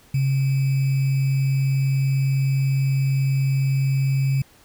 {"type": "tone with sample-and-hold", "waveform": "sine", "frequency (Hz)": 135.2, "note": "C#3", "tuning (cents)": -43, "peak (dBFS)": -17, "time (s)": [0.14, 4.42], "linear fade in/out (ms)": 5, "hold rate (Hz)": 2450, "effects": ["pink hiss -53 dBFS RMS until 4.64 s"]}